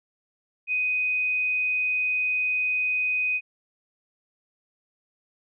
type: tone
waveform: sine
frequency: 2500 Hz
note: D#7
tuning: 8 cents sharp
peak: -22 dBFS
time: 0.67-3.41 s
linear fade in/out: 50 ms
effects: none